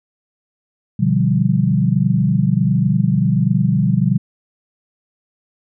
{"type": "chord", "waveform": "sine", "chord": "G dominant seventh", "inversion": "first", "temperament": "equal", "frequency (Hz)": [123.47, 146.83, 174.61, 196], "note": ["B2", "D3", "F3", "G3"], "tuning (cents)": [0, 0, 0, 0], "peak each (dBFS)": -18, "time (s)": [0.99, 4.18], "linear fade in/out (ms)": 10, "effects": []}